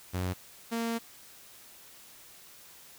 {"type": "tone pair in turn", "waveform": "sawtooth", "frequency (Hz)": [91.4, 230.3], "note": ["F#2", "A#3"], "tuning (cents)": [-21, -21], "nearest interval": "octave + major third", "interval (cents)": 1600, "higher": "second", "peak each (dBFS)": -26, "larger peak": "neither", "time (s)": [[0.13, 0.34], [0.71, 0.99]], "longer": "second", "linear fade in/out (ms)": 20, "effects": ["white hiss -53 dBFS RMS until 2.98 s"]}